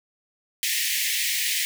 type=high-pass noise; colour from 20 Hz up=pink; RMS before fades=-25 dBFS; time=0.63-1.65 s; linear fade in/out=0 ms; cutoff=1800 Hz; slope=96 dB/octave; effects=none